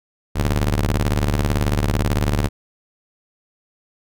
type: ring-modulated tone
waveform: sawtooth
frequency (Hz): 73.3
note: D2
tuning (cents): -3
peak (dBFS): -10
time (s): 0.35-2.49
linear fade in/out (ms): 20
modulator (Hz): 27.6
effects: none